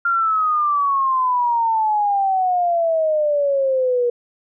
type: exponential sweep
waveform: sine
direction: down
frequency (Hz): 1396.9 to 477.7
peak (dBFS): -15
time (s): 0.05-4.1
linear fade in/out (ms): 5
effects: none